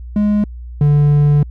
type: tone pair in turn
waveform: triangle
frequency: 208.1 / 146.36 Hz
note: G#3 / D3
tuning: +4 / -6 cents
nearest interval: tritone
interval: 610 cents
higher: first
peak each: -9 / -6 dBFS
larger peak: second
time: 0.16-0.44 / 0.81-1.43 s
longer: second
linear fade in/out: 2 ms
effects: added 60 Hz sine -27 dBFS peak until 1.5 s